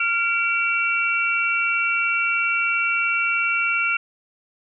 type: tone cluster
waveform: sine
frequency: 1390 / 2307 / 2720 Hz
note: F6 / D7 / F7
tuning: -9 / -31 / -46 cents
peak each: -23 dBFS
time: 0-3.97 s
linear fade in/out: 5 ms
effects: none